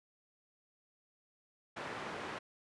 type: band-pass noise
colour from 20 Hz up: white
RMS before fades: -43 dBFS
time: 1.76-2.39 s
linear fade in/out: 10 ms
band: 130 to 1500 Hz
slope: 12 dB/octave
effects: resampled to 24000 Hz